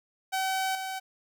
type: tone with level steps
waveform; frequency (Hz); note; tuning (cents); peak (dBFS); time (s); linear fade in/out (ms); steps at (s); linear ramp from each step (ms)
sawtooth; 762; G5; -49; -23 / -29; 0.32-1; 20; 0.75; 2
effects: none